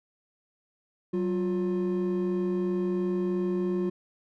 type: tone pair together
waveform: triangle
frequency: 188.22 / 355 Hz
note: F#3 / F4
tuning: +30 / +28 cents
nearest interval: major seventh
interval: 1098 cents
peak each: -26 / -25 dBFS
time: 1.13-3.9 s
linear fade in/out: 10 ms
effects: tanh soft clip ceiling -17 dBFS